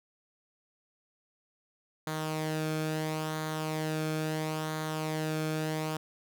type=tone with flanger; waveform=sawtooth; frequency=156.2 Hz; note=D#3; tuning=7 cents sharp; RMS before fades=-33 dBFS; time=2.07-5.97 s; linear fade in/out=2 ms; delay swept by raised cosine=0.37 to 1.04 ms; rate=0.74 Hz; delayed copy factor=-0.5; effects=none